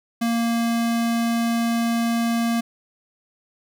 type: tone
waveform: square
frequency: 232.2 Hz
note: A#3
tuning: 7 cents flat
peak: -20 dBFS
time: 0.21-2.61 s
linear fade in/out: 10 ms
effects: none